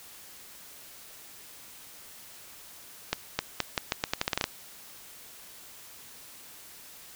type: accelerating click train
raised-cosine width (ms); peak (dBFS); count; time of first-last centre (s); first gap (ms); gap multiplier
0.2; -8; 13; 3.13-4.441; 260; 0.82
effects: white hiss -49 dBFS RMS until 7.15 s